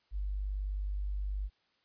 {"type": "tone", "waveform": "sine", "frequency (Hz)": 49.48, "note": "G1", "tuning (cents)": 17, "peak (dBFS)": -32, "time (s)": [0.11, 1.5], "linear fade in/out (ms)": 50, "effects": ["white hiss -73 dBFS RMS until 1.84 s", "resampled to 11025 Hz"]}